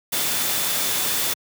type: tone in noise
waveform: sine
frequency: 3520 Hz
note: A7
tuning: in tune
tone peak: -33 dBFS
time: 0.12-1.34 s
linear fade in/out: 10 ms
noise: white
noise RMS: -23 dBFS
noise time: 0.12-1.34 s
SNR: -13 dB
effects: high-pass 100 Hz 12 dB/octave